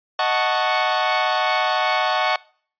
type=chord; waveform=sawtooth; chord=D# half-diminished seventh; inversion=none; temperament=equal; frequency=622.3 / 740 / 880 / 1108.7 Hz; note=D#5 / F#5 / A5 / C#6; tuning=0 / 0 / 0 / 0 cents; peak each=-21 / -18 / -21 / -19 dBFS; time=0.19-2.36 s; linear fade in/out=2 ms; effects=noise-tail reverb RT60 0.5 s tail -24 dB re dry + resampled to 11025 Hz